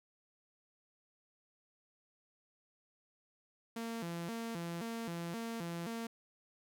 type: tone with vibrato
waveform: sawtooth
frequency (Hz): 197.4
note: G3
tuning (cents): +12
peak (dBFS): -35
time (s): 3.76-6.07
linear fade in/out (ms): 5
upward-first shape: square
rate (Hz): 1.9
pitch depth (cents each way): 260
effects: none